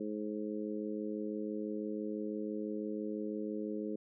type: harmonic tone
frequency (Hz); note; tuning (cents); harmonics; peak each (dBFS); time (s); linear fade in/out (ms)
106; G#2; +36; 2 / 3 / 4 / 5; -40 / -40 / -41 / -46; 0-3.96; 5
effects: none